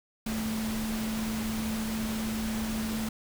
sine tone in noise, 220 Hz, A3, in tune, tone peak -30 dBFS, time 0.26-3.09 s, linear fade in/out 5 ms, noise pink, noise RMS -37 dBFS, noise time 0.26-3.09 s, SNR +4 dB, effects none

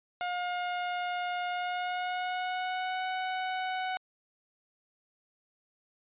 sawtooth tone with pitch glide, 714 to 744.8 Hz, F5 to F#5, +38 to +11 cents, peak -27 dBFS, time 0.21-3.97 s, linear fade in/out 0 ms, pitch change +73 cents, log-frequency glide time 1.48-3.06 s, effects resampled to 8000 Hz

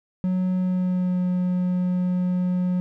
triangle tone with pitch glide, 184 to 180.84 Hz, F#3 to F#3, -9 to -39 cents, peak -18 dBFS, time 0.24-2.8 s, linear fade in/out 0 ms, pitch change -30 cents, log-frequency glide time 0.55-1.21 s, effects none

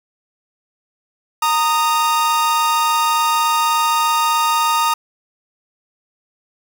45% pulse tone pair together, 923.4 / 1239 Hz, A#5 / D#6, -17 / -8 cents, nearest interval perfect fourth, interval 509 cents, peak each -17 dBFS, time 1.42-4.94 s, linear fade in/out 5 ms, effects none

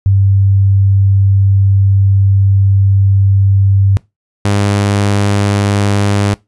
sine / sawtooth tone pair in turn, 98 / 101.28 Hz, G2 / G#2, 0 / -43 cents, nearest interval minor second, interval 57 cents, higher second, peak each -6 dBFS, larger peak neither, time 0.06-3.97 / 4.45-6.34 s, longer first, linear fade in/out 0 ms, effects noise-tail reverb RT60 0.2 s tail -21 dB re dry + resampled to 24000 Hz

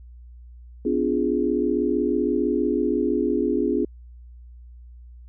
sine chord, B diminished seventh, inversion none, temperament equal with one note detuned, 253.4 / 293.7 / 349.2 / 415.3 Hz, B3 / D4 / F4 / Ab4, +45 / 0 / 0 / 0 cents, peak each -25 dBFS, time 0.85-3.85 s, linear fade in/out 5 ms, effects added 60 Hz sine -41 dBFS peak until 5.28 s

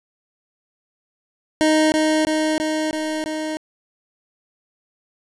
25% pulse tone with echo, 311.1 Hz, D#4, in tune, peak -10 dBFS, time 1.61-1.92 s, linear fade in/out 0 ms, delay 330 ms, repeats 5, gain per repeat -2 dB, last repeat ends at 3.57 s, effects resampled to 24000 Hz + 7-bit

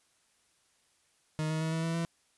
40% pulse tone with pitch steps, 155.56 / 157.82 / 160.12 / 162.45 / 164.81 / 167.21 Hz, D#3 / D#3 / D#3 / E3 / E3 / E3, 0 / +25 / +50 / -25 / 0 / +25 cents, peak -29 dBFS, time 1.39-2.05 s, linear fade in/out 0 ms, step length 110 ms, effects white hiss -70 dBFS RMS until 2.37 s + resampled to 24000 Hz

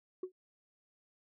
sine tone with exponential decay, 369.6 Hz, F#4, 2 cents flat, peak -31 dBFS, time 0.23-0.32 s, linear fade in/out 5 ms, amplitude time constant 18 ms, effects tanh soft clip ceiling -32 dBFS

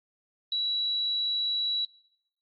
sine tone, 3915 Hz, B7, 16 cents flat, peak -26 dBFS, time 0.52-1.85 s, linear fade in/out 2 ms, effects noise-tail reverb RT60 0.9 s tail -24 dB re dry + AAC 32 kbps

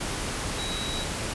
sine tone in noise, 3875 Hz, B7, 34 cents flat, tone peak -33 dBFS, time 0.58-1.04 s, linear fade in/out 10 ms, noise pink, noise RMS -31 dBFS, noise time 0-1.34 s, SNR -5 dB, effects resampled to 24000 Hz

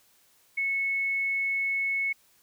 sine tone, 2200 Hz, C#7, 14 cents flat, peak -25 dBFS, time 0.57-2.13 s, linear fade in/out 10 ms, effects white hiss -63 dBFS RMS until 2.42 s

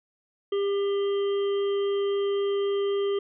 harmonic tone with a mistuned harmonic, 399.7 Hz, G4, 34 cents sharp, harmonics 1 / 3 / 5 / 7 / 8, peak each -23 / -39 / -47 / -51 / -41 dBFS, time 0.52-3.19 s, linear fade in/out 5 ms, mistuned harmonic 8, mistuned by -27 cents, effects none

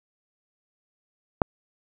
click, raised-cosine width 1 ms, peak -4 dBFS, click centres 1.418 s, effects none

